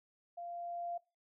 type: tone with level ramp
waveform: sine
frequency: 693 Hz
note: F5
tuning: 14 cents flat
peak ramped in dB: -42 to -36 dBFS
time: 0.37-0.98 s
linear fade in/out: 10 ms
effects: noise-tail reverb RT60 0.3 s tail -24 dB re dry